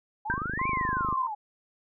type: exponential two-way sweep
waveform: sine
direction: up then down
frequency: 813 to 2400 to 813 Hz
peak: -31 dBFS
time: 0.25-1.35 s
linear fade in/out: 10 ms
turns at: 0.68 s
type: click train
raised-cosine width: 3 ms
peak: -22 dBFS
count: 22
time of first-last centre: 0.3-1.127 s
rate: 25.4 Hz
type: tone with exponential decay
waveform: sine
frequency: 1568 Hz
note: G6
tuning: in tune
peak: -22 dBFS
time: 0.3-0.48 s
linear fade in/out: 2 ms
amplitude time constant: 39 ms
type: tone with vibrato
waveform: sine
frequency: 1046.5 Hz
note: C6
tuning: in tune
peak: -27 dBFS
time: 0.59-1.27 s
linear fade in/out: 2 ms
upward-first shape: triangle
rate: 2.6 Hz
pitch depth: 20 cents each way
effects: none